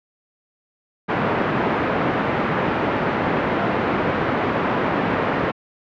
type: band-pass noise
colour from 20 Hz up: pink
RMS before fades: -21 dBFS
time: 1.08-5.52 s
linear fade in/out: 20 ms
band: 170 to 1800 Hz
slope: 12 dB/octave
effects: low-pass 3000 Hz 12 dB/octave